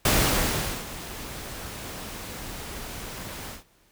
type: noise with ADSR envelope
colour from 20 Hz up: pink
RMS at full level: -20 dBFS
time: 0.05-3.64 s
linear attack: 4 ms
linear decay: 790 ms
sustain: -17 dB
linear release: 140 ms
effects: pink hiss -62 dBFS RMS until 3.91 s